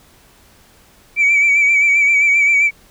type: tone with vibrato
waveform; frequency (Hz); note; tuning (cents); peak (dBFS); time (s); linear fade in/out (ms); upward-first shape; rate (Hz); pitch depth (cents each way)
sine; 2300; D7; -37; -8; 1.16-2.71; 50; sine; 7.6; 44
effects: tanh soft clip ceiling -7 dBFS + pink hiss -49 dBFS RMS until 2.9 s